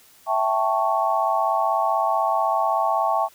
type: chord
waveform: sine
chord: A dominant seventh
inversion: second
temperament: equal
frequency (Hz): 659.3 / 784 / 880 / 1108.7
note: E5 / G5 / A5 / C#6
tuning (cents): 0 / 0 / 0 / 0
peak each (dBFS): -24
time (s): 0.26-3.29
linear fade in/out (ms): 50
effects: white hiss -53 dBFS RMS until 3.34 s